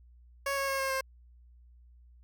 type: tone with pitch steps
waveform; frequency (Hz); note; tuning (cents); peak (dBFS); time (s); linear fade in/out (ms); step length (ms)
15% pulse; 554.4 / 548.3 / 542.4 / 536.4 / 530.6; C#5 / C#5 / C#5 / C5 / C5; 0 / -19 / -38 / +43 / +24; -23; 0.46-1.01; 5; 110
effects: added 60 Hz sine -54 dBFS peak until 2.23 s